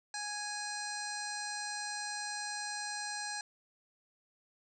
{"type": "harmonic tone", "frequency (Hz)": 830, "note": "G#5", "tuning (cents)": -1, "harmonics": [1, 2, 3, 5, 6, 7, 8, 9, 10], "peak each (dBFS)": [-43, -42, -51, -44, -50, -47, -54, -48, -48], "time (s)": [0.14, 3.41], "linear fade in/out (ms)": 2, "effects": []}